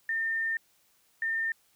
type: tone bursts at uneven times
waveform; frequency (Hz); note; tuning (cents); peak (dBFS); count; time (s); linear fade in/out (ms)
sine; 1810; A6; +48; -27; 2; 0.09-0.57 / 1.22-1.52; 2
effects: white hiss -67 dBFS RMS until 1.75 s